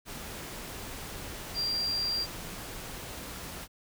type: tone in noise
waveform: sine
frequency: 4744 Hz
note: D8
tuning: 17 cents sharp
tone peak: -28 dBFS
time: 1.54-2.27 s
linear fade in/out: 50 ms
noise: pink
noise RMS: -41 dBFS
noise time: 0.05-3.68 s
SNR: +10 dB
effects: none